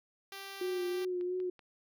5% pulse tone, 392 Hz, G4, in tune, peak -32 dBFS, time 0.32-1.05 s, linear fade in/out 2 ms
sine tone with vibrato, 362.1 Hz, F#4, 37 cents flat, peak -32 dBFS, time 0.61-1.5 s, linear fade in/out 5 ms, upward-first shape sine, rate 2.9 Hz, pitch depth 28 cents each way
click train, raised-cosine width 0.3 ms, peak -40 dBFS, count 4, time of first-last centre 1.02-1.593 s, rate 5.24 Hz
effects none

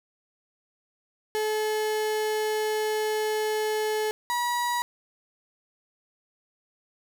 35% pulse tone pair in turn, 430 / 965.3 Hz, A4 / B5, -40 / -40 cents, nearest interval octave + major second, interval 1400 cents, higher second, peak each -23 dBFS, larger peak neither, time 1.35-4.11 / 4.3-4.82 s, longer first, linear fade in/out 0 ms, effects none

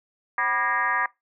sine tone with frequency modulation, 1422 Hz, F6, 31 cents sharp, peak -21 dBFS, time 0.38-1.06 s, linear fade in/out 2 ms, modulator 222 Hz, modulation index 2.5, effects noise-tail reverb RT60 0.2 s tail -22 dB re dry

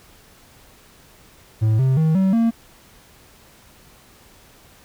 triangle tone with pitch steps, 109.5 / 131.73 / 158.48 / 190.65 / 229.4 Hz, A2 / C3 / D#3 / G3 / A#3, -8 / +12 / +32 / -48 / -28 cents, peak -12 dBFS, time 1.61-2.51 s, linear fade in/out 20 ms, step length 180 ms, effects pink hiss -50 dBFS RMS until 4.84 s

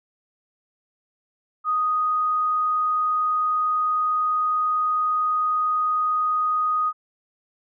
sine tone, 1244.5 Hz, D#6, in tune, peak -19 dBFS, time 1.64-6.93 s, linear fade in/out 50 ms, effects none

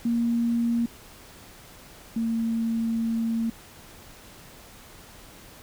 sine tone pair in turn, 234.3 / 227.8 Hz, A#3 / A#3, +9 / -40 cents, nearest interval unison, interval 49 cents, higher first, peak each -21 / -23 dBFS, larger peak first, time 0.05-0.86 / 2.16-3.5 s, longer second, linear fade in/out 5 ms, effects pink hiss -48 dBFS RMS until 5.62 s

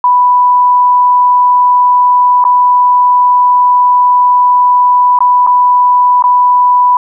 sine tone with dropouts, 989 Hz, B5, 2 cents sharp, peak -4 dBFS, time 0.04-6.97 s, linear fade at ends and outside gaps 2 ms, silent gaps 2.441-2.45 / 5.189-5.205 / 5.466-5.472 / 6.224-6.239 s, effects none

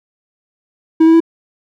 triangle tone with pitch steps, 321.7 / 325.8 / 330 Hz, E4 / E4 / E4, -42 / -20 / +2 cents, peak -3 dBFS, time 1-1.204 s, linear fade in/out 10 ms, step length 68 ms, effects none

